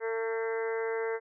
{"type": "harmonic tone", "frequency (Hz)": 225.7, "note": "A3", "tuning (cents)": 44, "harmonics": [2, 3, 4, 5, 6, 7, 8, 9], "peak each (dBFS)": [-30, -45, -41, -47, -46, -42, -46, -43], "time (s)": [0, 1.2], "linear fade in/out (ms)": 50, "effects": []}